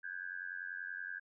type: tone with amplitude modulation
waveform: sine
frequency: 1600 Hz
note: G6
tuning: 35 cents sharp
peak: -36 dBFS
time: 0.03-1.2 s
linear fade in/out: 20 ms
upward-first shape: sine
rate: 90.5 Hz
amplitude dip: 100%
effects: none